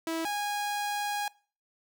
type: tone pair in turn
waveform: sawtooth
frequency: 326.6 / 823 Hz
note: E4 / G#5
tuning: -16 / -16 cents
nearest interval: octave + major third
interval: 1600 cents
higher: second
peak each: -26 dBFS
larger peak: neither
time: 0.07-0.25 / 0.25-1.28 s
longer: second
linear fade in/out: 2 ms
effects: noise-tail reverb RT60 0.4 s tail -23 dB re dry